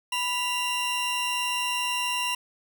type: tone pair together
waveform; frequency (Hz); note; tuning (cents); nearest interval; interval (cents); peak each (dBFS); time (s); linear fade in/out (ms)
40% pulse; 984.8 / 2779; B5 / F7; -5 / -9; octave + tritone; 1796; -29 / -26; 0.12-2.35; 5
effects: none